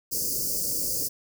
white band-stop noise, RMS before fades -28 dBFS, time 0.11-1.09 s, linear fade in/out 20 ms, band 570 to 4600 Hz, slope 96 dB/octave, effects none

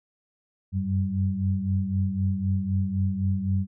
sine tone cluster, 92.9 / 96.8 / 192.8 Hz, F#2 / G2 / G3, +7 / -21 / -28 cents, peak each -27 dBFS, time 0.72-3.67 s, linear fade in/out 50 ms, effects none

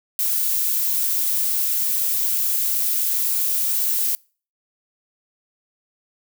violet noise, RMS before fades -21 dBFS, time 0.19-4.15 s, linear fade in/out 0 ms, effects noise-tail reverb RT60 0.4 s tail -26 dB re dry

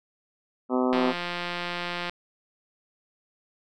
harmonic tone, 127.2 Hz, C3, 48 cents flat, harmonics 2 / 3 / 4 / 5 / 6 / 7 / 8 / 9 / 10, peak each -24 / -28 / -30 / -32 / -34 / -35 / -36 / -37 / -38 dBFS, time 0.69-1.14 s, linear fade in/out 50 ms
click train, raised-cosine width 0.3 ms, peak -15 dBFS, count 205, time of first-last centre 0.93-2.096 s, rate 175 Hz
effects none

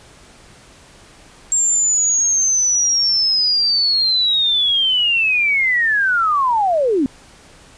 sine linear sweep, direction down, 7480 to 246.9 Hz, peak -13 dBFS, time 1.52-7.06 s, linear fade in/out 0 ms, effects pink hiss -45 dBFS RMS until 7.77 s + resampled to 22050 Hz

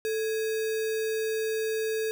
sine tone with sample-and-hold, 440 Hz, A4, in tune, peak -26 dBFS, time 0.05-2.11 s, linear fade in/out 0 ms, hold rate 2100 Hz, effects none

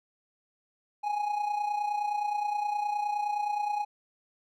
triangle tone with amplitude modulation, 830.6 Hz, G#5, in tune, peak -23 dBFS, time 1.03-3.85 s, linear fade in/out 20 ms, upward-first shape sine, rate 29.6 Hz, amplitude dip 60%, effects none

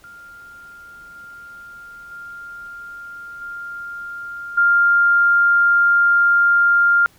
sine tone with level steps, 1399 Hz, F6, 3 cents sharp, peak -38 / -36 / -32 / -28 / -11 dBFS, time 0.04-7.06 s, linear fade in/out 0 ms, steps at 1.15 / 2.11 / 3.41 / 4.57 s, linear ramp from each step 10 ms, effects pink hiss -53 dBFS RMS until 7.18 s

